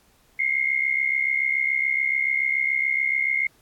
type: tone pair together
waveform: sine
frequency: 2100 / 2167 Hz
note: C7 / C#7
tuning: +6 / -40 cents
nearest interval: minor second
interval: 54 cents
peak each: -23 dBFS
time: 0.39-3.47 s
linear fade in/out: 5 ms
effects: pink hiss -60 dBFS RMS until 3.61 s + AAC 64 kbps